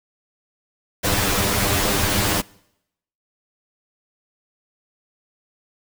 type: noise with comb filter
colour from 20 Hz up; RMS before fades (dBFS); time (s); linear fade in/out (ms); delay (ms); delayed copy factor
pink; -20; 1.03-2.42; 20; 10; +1
effects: noise-tail reverb RT60 0.8 s tail -24 dB re dry